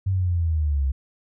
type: linear sweep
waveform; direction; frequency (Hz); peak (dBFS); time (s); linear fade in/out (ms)
sine; down; 97.5 to 65.2; -19; 0.06-0.92; 10
effects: none